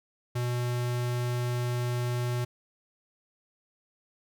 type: tone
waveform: square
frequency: 122.2 Hz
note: B2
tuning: 18 cents flat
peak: -28 dBFS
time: 0.35-2.45 s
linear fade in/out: 10 ms
effects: none